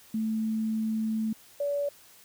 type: tone pair in turn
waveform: sine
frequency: 220 / 572.6 Hz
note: A3 / D5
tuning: 0 / -44 cents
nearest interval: octave + perfect fourth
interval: 1656 cents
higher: second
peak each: -26 dBFS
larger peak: neither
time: 0.14-1.33 / 1.6-1.89 s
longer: first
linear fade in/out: 5 ms
effects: white hiss -55 dBFS RMS until 2.24 s